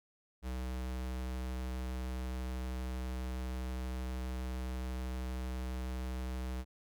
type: tone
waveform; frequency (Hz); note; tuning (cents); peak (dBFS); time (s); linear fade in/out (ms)
square; 63.4; B1; +46; -37; 0.42-6.65; 50
effects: none